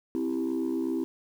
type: chord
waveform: sine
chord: C major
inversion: none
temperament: equal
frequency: 261.6 / 329.6 / 392 Hz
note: C4 / E4 / G4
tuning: 0 / 0 / 0 cents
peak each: -29 / -28 / -33 dBFS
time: 0.15-1.04 s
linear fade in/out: 0 ms
effects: tanh soft clip ceiling -22 dBFS + 9-bit